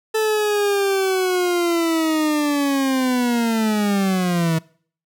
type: linear sweep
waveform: 40% pulse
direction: down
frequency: 440 to 159.3 Hz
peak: -16 dBFS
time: 0.14-4.59 s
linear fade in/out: 10 ms
effects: noise-tail reverb RT60 0.5 s tail -23 dB re dry